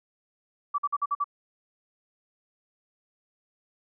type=tone bursts; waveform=sine; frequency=1153 Hz; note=D6; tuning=32 cents flat; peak=-23 dBFS; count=6; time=0.74-1.243 s; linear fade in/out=10 ms; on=43 ms; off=49 ms; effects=none